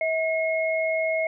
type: tone pair together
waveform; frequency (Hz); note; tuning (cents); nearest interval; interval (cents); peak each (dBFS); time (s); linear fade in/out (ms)
sine; 644 / 2162; E5 / C#7; -41 / -44; octave + major sixth; 2097; -23 / -27; 0.01-1.27; 2
effects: none